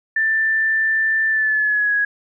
sine tone with pitch glide, 1774 to 1664.8 Hz, A6 to G#6, +14 to +4 cents, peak -15 dBFS, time 0.16-2.05 s, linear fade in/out 5 ms, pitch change -110 cents, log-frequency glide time 1.28-1.94 s, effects none

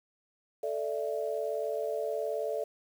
sine chord, A suspended fourth, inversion none, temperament equal with one note detuned, 440 / 587.3 / 666.1 Hz, A4 / D5 / E5, 0 / 0 / +18 cents, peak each -34 / -34 / -36 dBFS, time 0.63-2.64 s, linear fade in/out 5 ms, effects 9-bit

